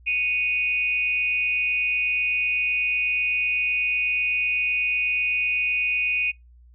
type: tone with amplitude modulation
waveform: sine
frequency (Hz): 2489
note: D#7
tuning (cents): 0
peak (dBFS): -17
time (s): 0.06-6.32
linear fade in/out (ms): 20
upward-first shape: sine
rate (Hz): 272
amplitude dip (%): 75
effects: noise-tail reverb RT60 0.2 s tail -26 dB re dry + added 60 Hz sine -48 dBFS peak until 6.74 s